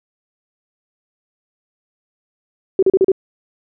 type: tone bursts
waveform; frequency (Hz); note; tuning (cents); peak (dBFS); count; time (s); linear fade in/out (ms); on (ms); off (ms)
sine; 381.5; G4; -47; -8; 5; 2.79-3.118; 2; 36; 37
effects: none